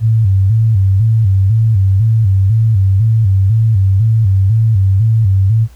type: tone with vibrato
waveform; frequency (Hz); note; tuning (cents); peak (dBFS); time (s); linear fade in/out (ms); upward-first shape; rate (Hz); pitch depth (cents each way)
sine; 103.83; G#2; 0; -7; 0-5.68; 50; square; 2; 130
effects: added 60 Hz sine -36 dBFS peak until 5.75 s + pink hiss -49 dBFS RMS until 5.75 s